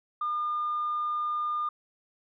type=tone; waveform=sine; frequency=1210 Hz; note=D#6; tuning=49 cents flat; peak=-26 dBFS; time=0.21-1.69 s; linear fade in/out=5 ms; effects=tanh soft clip ceiling -23 dBFS